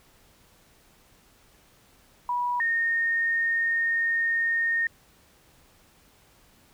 sine tone pair in turn, 975 / 1840.6 Hz, B5 / A#6, -23 / -22 cents, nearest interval major seventh, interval 1101 cents, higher second, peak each -24 / -22 dBFS, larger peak second, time 2.29-2.6 / 2.6-4.87 s, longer second, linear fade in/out 2 ms, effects pink hiss -59 dBFS RMS until 6.73 s

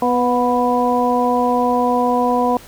harmonic tone with a mistuned harmonic, 246.9 Hz, B3, in tune, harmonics 1 / 2 / 3 / 4, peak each -19 / -19 / -19 / -19 dBFS, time 0.02-2.57 s, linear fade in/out 2 ms, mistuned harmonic 3, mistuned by -24 cents, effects pink hiss -41 dBFS RMS until 2.67 s

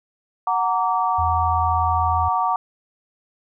sine chord, Gb augmented, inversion none, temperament just, 740 / 925 / 1156.2 Hz, Gb5 / Bb5 / D6, 0 / -14 / -27 cents, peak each -22 dBFS, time 0.47-2.56 s, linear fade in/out 2 ms
sine tone, 82.7 Hz, E2, 6 cents sharp, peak -23 dBFS, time 1.18-2.29 s, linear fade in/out 10 ms
effects none

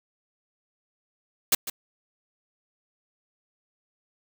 white noise with echo, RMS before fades -19 dBFS, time 1.52-1.55 s, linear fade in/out 5 ms, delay 150 ms, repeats 1, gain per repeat -13 dB, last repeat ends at 1.7 s, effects none

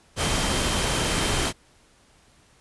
sine tone in noise, 3136 Hz, G7, in tune, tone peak -34 dBFS, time 0.16-1.53 s, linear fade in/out 50 ms, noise pink, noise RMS -24 dBFS, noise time 0.16-1.53 s, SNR -13 dB, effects pink hiss -58 dBFS RMS until 2.6 s + resampled to 24000 Hz

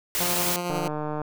white noise, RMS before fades -26 dBFS, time 0.15-0.56 s, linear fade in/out 0 ms
10% pulse tone with tremolo, 176.2 Hz, F3, 16 cents sharp, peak -18 dBFS, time 0.2-0.88 s, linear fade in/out 5 ms, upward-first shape sine, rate 11 Hz, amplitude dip 30%
click train, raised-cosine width 1 ms, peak -17 dBFS, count 79, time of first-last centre 0.7-1.217 s, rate 151 Hz
effects none

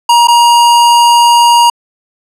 square tone with dropouts, 947 Hz, A#5, 27 cents sharp, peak -4 dBFS, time 0.09-1.7 s, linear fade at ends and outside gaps 5 ms, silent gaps 0.273-0.282 s, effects low-pass 11000 Hz 12 dB/octave

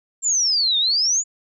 sine exponential two-way sweep, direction down then up, 7459 to 3590 to 7080 Hz, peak -16 dBFS, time 0.22-1.24 s, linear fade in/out 50 ms, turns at 0.78 s, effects none

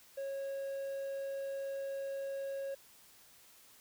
triangle tone, 548 Hz, C#5, 20 cents flat, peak -35 dBFS, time 0.17-2.75 s, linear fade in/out 10 ms, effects white hiss -61 dBFS RMS until 3.8 s

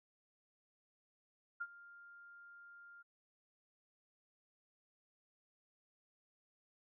sine tone with ADSR envelope, 1400 Hz, F6, 4 cents sharp, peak -37 dBFS, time 1.6-3.03 s, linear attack 14 ms, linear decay 50 ms, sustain -18 dB, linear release 18 ms, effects none

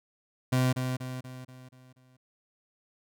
30% pulse tone with echo, 128 Hz, C3, 38 cents flat, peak -20 dBFS, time 0.52-0.73 s, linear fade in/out 10 ms, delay 240 ms, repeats 6, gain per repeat -6 dB, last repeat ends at 2.17 s, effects none

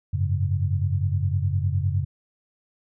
sine chord, F# suspended second, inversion none, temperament equal with one note detuned, 92.5 / 102.28 / 138.59 Hz, F#2 / G#2 / C#3, 0 / -26 / 0 cents, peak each -23 / -26 / -27 dBFS, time 0.13-2.05 s, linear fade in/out 10 ms, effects none

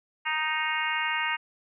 harmonic tone, 311.1 Hz, D#4, in tune, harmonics 3 / 4 / 5 / 6 / 7 / 8 / 9, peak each -32 / -35 / -34 / -32 / -32 / -37 / -34 dBFS, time 0.25-1.37 s, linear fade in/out 20 ms, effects none

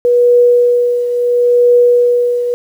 sine tone with tremolo, 485.4 Hz, B4, 30 cents flat, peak -4 dBFS, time 0.05-2.54 s, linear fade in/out 0 ms, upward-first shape triangle, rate 0.73 Hz, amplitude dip 65%, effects 7-bit

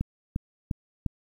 click train, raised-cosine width 5 ms, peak -15 dBFS, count 4, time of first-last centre 0.01-1.063 s, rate 2.85 Hz, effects 9-bit

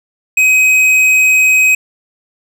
triangle tone with tanh clipping, 2526 Hz, D#7, 26 cents sharp, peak -8 dBFS, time 0.37-1.75 s, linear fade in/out 5 ms, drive 14 dB, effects none

